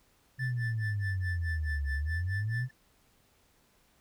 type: exponential two-way sweep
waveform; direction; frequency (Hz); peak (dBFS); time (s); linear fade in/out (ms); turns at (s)
sine; down then up; 131 to 68.1 to 131; -29; 0.38-2.69; 50; 1.92
type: tone with tremolo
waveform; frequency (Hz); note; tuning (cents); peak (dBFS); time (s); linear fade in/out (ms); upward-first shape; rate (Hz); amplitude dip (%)
triangle; 1760; A6; 0; -32; 0.39-2.71; 5; sine; 4.7; 100
effects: tanh soft clip ceiling -20 dBFS + pink hiss -67 dBFS RMS until 4 s